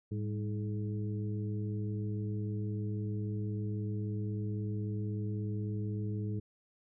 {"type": "harmonic tone with a mistuned harmonic", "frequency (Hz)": 106.3, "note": "G#2", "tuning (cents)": 41, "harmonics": [1, 2, 3, 4], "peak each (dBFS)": [-34, -40, -44, -46], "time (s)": [0.11, 6.4], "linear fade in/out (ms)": 10, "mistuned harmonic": 2, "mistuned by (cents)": -84, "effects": []}